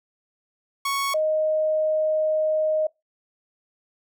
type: tone pair in turn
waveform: sawtooth / sine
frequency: 1108.7 / 622.2 Hz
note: C#6 / D#5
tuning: 0 / 0 cents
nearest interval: minor seventh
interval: 1000 cents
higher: first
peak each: -19 dBFS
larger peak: neither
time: 0.85-1.14 / 1.14-2.87 s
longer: second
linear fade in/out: 5 ms
effects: noise-tail reverb RT60 0.2 s tail -24 dB re dry